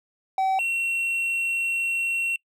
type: tone pair in turn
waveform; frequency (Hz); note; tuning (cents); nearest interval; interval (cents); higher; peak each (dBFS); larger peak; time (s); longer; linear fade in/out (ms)
triangle; 765 / 2726; G5 / F7; -42 / -43; octave + minor seventh; 2199; second; -18 / -21; first; 0.38-0.59 / 0.59-2.36; second; 2
effects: noise-tail reverb RT60 0.1 s tail -24 dB re dry